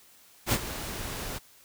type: noise with ADSR envelope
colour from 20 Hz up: pink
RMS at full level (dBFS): -23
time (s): 0.46-1.39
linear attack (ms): 64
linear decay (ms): 57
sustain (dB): -13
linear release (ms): 16
effects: white hiss -57 dBFS RMS until 1.64 s